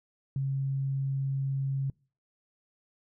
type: tone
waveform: sine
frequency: 136.1 Hz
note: C#3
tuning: 31 cents flat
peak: -27 dBFS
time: 0.36-1.9 s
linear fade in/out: 2 ms
effects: noise-tail reverb RT60 0.4 s tail -26 dB re dry